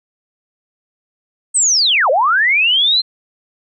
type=linear two-way sweep; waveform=sine; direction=down then up; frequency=8490 to 490.3 to 4182 Hz; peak=-10 dBFS; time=1.54-3.02 s; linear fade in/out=20 ms; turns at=2.1 s; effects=none